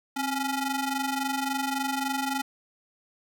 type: ring-modulated tone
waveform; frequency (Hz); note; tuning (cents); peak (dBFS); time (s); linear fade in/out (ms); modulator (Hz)
sawtooth; 554.4; C#5; 0; -20; 0.16-2.42; 10; 289
effects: none